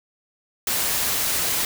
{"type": "noise", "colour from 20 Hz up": "white", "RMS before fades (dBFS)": -23, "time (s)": [0.67, 1.65], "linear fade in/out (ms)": 2, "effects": []}